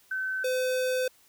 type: tone pair in turn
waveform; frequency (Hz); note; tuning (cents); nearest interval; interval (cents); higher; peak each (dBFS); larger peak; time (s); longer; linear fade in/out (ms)
sine / square; 1529 / 510.2; G6 / C5; -44 / -44; octave + perfect fifth; 1900; first; -28 / -26; second; 0.11-0.44 / 0.44-1.08; second; 5
effects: white hiss -61 dBFS RMS until 1.28 s